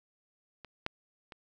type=clicks; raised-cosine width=0.3 ms; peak=-30 / -16 / -30 dBFS; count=3; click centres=0.647 / 0.864 / 1.322 s; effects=none